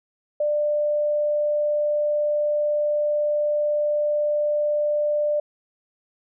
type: tone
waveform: sine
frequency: 594 Hz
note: D5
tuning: 20 cents sharp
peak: -19 dBFS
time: 0.4-5.4 s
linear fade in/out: 5 ms
effects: none